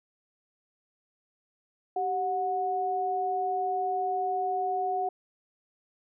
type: tone pair together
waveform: sine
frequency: 387.2 / 733 Hz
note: G4 / F#5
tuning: -21 / -16 cents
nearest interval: major seventh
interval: 1105 cents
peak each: -33 / -27 dBFS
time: 1.96-5.09 s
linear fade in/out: 5 ms
effects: none